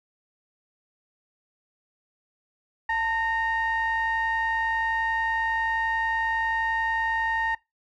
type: ring-modulated tone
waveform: triangle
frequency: 475.3 Hz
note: A#4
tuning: 34 cents sharp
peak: -18 dBFS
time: 2.89-7.55 s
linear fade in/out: 5 ms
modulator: 1370 Hz
effects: noise-tail reverb RT60 0.2 s tail -21 dB re dry